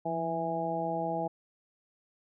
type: harmonic tone with a mistuned harmonic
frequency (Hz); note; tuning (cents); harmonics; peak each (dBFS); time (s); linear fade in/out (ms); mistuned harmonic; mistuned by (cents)
164.81; E3; 0; 1 / 2 / 3 / 4 / 5; -38 / -38 / -38 / -34 / -34; 0.05-1.28; 10; 1; +51
effects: none